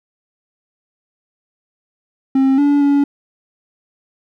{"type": "tone with pitch steps", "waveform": "triangle", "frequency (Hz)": [267.4, 287, 283.5], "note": ["C4", "D4", "C#4"], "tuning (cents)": [38, -40, 39], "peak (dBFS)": -8, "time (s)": [2.35, 3.04], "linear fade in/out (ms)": 5, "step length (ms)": 230, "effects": []}